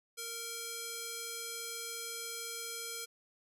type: tone with band-pass filter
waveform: square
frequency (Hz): 462.9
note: A#4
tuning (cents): -12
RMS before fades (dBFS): -42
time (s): 0.17-3.06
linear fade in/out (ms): 20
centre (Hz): 8500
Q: 0.73
effects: none